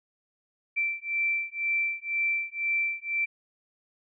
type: beating tone pair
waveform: sine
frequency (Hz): 2340 / 2342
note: D7 / D7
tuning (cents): -7 / -5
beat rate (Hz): 2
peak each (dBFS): -29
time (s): 0.76-3.26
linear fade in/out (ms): 20
effects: none